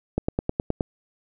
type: click train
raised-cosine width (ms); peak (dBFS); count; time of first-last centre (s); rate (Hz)
2; -9; 7; 0.18-0.808; 9.55
effects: none